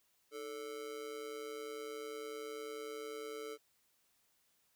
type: tone with amplitude modulation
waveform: square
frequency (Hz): 440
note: A4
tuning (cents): 0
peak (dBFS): -40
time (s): 0.31-3.58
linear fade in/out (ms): 50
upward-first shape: sine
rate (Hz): 131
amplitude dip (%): 75
effects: white hiss -75 dBFS RMS until 4.75 s